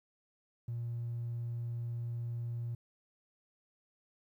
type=tone; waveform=triangle; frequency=118.1 Hz; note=A#2; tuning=23 cents sharp; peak=-32 dBFS; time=0.68-2.75 s; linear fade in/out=5 ms; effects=tanh soft clip ceiling -32 dBFS + 12-bit

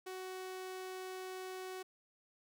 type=tone; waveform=sawtooth; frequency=373.1 Hz; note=F#4; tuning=14 cents sharp; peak=-39 dBFS; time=0.06-1.83 s; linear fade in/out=10 ms; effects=none

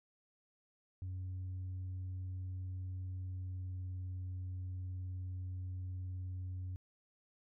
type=tone with pitch glide; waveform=sine; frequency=92.5 to 91.91 Hz; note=F#2 to F#2; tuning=0 to -11 cents; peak=-37 dBFS; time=1.02-6.76 s; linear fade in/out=0 ms; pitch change=-11 cents; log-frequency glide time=3.19-3.84 s; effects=tanh soft clip ceiling -38 dBFS

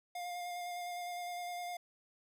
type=tone with vibrato; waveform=square; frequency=707 Hz; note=F5; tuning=21 cents sharp; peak=-40 dBFS; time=0.15-1.77 s; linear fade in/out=5 ms; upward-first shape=square; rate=9.8 Hz; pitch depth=12 cents each way; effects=none

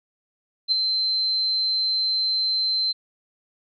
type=tone with ADSR envelope; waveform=sine; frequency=4100 Hz; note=C8; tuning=36 cents flat; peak=-15 dBFS; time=0.68-2.93 s; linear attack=38 ms; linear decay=11 ms; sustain=-5 dB; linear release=21 ms; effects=none

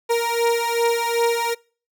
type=beating tone pair; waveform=30% pulse; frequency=466.2 / 468.8 Hz; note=A#4 / A#4; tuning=0 / +10 cents; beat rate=2.6 Hz; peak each=-18 / -19 dBFS; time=0.09-1.55 s; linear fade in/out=20 ms; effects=noise-tail reverb RT60 0.4 s tail -25 dB re dry

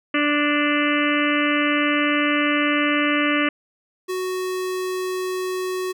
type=harmonic tone; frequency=293.7 Hz; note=D4; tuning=in tune; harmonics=1 / 2 / 4 / 5 / 6 / 7 / 8 / 9 / 10; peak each=-21 / -27 / -26 / -29 / -27 / -26 / -30 / -28 / -30 dBFS; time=0.14-3.49 s; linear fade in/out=5 ms
type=tone; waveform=square; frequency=370 Hz; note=F#4; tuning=in tune; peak=-24 dBFS; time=4.08-5.93 s; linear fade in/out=20 ms
effects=none

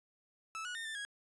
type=tone with pitch steps; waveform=30% pulse; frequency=1310 / 1461 / 1824 / 1776 / 1649 Hz; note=E6 / F#6 / A#6 / A6 / G#6; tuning=-11 / -22 / -38 / +16 / -13 cents; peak=-37 dBFS; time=0.55-1.05 s; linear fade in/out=0 ms; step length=100 ms; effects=resampled to 24000 Hz

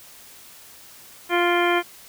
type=harmonic tone with a mistuned harmonic; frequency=349.2 Hz; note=F4; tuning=in tune; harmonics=1 / 2 / 3 / 4 / 5 / 6 / 7 / 9; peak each=-21 / -24 / -26 / -27 / -28 / -29 / -29 / -31 dBFS; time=1.29-1.83 s; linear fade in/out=50 ms; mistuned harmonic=7; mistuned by=-33 cents; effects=white hiss -46 dBFS RMS until 2.08 s

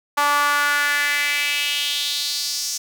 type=tone with high-pass filter sweep; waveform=sawtooth; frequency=289.6 Hz; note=D4; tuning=24 cents flat; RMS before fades=-21 dBFS; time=0.17-2.78 s; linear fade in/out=10 ms; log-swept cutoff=1000 to 5900 Hz; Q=3.5; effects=none

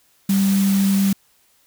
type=tone in noise; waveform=sine; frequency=196 Hz; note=G3; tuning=in tune; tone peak=-14 dBFS; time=0.29-1.13 s; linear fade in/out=5 ms; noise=white; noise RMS=-29 dBFS; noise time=0.29-1.13 s; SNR=+12 dB; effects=white hiss -59 dBFS RMS until 1.66 s

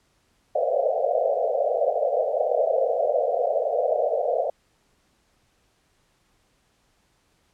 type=band-pass noise; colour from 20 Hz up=pink; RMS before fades=-23 dBFS; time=0.55-4.5 s; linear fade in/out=5 ms; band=470 to 720 Hz; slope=96 dB/octave; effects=pink hiss -66 dBFS RMS until 7.53 s + low-pass 10000 Hz 12 dB/octave

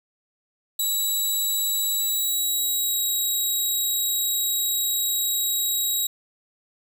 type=tone with pitch glide; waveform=5% pulse; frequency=3904 to 3833 Hz; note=B7 to A#7; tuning=-21 to +47 cents; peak=-15 dBFS; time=0.79-6.07 s; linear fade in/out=5 ms; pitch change=-32 cents; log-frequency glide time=1.99-2.95 s; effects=9-bit

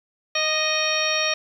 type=harmonic tone with a mistuned harmonic; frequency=622.3 Hz; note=D#5; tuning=in tune; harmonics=1 / 2 / 3 / 4 / 5 / 6 / 7 / 9; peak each=-27 / -30 / -29 / -25 / -31 / -29 / -31 / -28 dBFS; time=0.35-1.34 s; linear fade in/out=5 ms; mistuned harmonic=2; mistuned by=-21 cents; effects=9-bit

